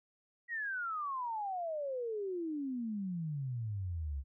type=exponential sweep; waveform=sine; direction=down; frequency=1936 to 65.41 Hz; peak=-35 dBFS; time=0.48-4.24 s; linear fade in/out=50 ms; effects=none